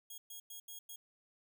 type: tone bursts at uneven times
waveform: 5% pulse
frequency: 3300 Hz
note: G#7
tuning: 12 cents flat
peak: -38 dBFS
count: 5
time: 0.1-0.18 / 0.3-0.4 / 0.5-0.6 / 0.68-0.79 / 0.89-0.96 s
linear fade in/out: 5 ms
effects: none